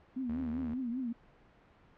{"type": "tone with vibrato", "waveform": "sine", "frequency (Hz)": 247.1, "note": "B3", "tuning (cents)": 1, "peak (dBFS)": -33, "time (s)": [0.16, 1.13], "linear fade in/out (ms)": 10, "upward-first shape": "triangle", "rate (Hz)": 5.1, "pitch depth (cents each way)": 150}
{"type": "tone", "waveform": "sawtooth", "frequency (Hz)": 77.78, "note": "D#2", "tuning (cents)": 0, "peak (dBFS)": -39, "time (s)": [0.29, 0.74], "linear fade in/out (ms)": 0}
{"effects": ["pink hiss -62 dBFS RMS until 1.97 s", "low-pass 2000 Hz 12 dB/octave"]}